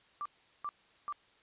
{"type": "tone bursts", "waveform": "sine", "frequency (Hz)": 1174.7, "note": "D6", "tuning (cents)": 0, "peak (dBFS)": -35, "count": 3, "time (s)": [0.21, 1.125], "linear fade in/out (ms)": 0, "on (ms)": 45, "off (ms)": 390, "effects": ["white hiss -65 dBFS RMS until 1.42 s", "resampled to 8000 Hz"]}